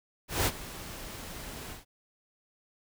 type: noise with ADSR envelope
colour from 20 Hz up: pink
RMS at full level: -25 dBFS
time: 0.28-1.85 s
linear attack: 180 ms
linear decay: 48 ms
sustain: -17 dB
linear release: 140 ms
effects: none